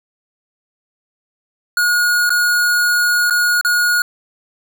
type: tone with dropouts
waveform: square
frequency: 1443 Hz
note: F#6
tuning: 44 cents flat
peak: -13 dBFS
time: 1.77-4.02 s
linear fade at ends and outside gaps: 2 ms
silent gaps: 2.294-2.303 / 3.299-3.307 / 3.612-3.648 s
effects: 9-bit